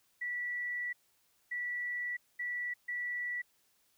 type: tone bursts at uneven times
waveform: sine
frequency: 1953 Hz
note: B6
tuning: 20 cents flat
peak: -34 dBFS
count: 4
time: 0.21-0.93 / 1.51-2.17 / 2.39-2.74 / 2.88-3.42 s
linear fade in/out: 10 ms
effects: white hiss -72 dBFS RMS until 3.97 s